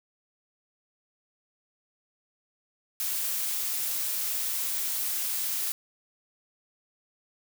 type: noise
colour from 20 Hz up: blue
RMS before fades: -30 dBFS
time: 3-5.72 s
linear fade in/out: 0 ms
effects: none